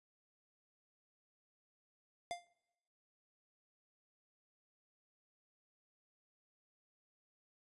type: tone with exponential decay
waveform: square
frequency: 698.5 Hz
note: F5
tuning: in tune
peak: -36 dBFS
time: 2.31-2.47 s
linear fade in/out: 0 ms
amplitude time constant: 34 ms
effects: noise-tail reverb RT60 1.0 s tail -24 dB re dry + resampled to 24000 Hz